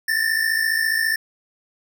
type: tone pair together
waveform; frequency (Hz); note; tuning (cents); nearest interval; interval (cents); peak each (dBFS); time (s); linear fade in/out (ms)
square; 1760 / 1814.7; A6 / A#6; 0 / -47; minor second; 53; -22; 0.08-1.16; 5
effects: none